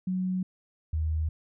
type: tone pair in turn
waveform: sine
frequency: 185 / 78.66 Hz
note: F#3 / D#2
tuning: 0 / +19 cents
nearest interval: octave + minor third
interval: 1481 cents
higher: first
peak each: -26 / -25 dBFS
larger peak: second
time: 0.07-0.43 / 0.93-1.29 s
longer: neither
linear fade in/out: 5 ms
effects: none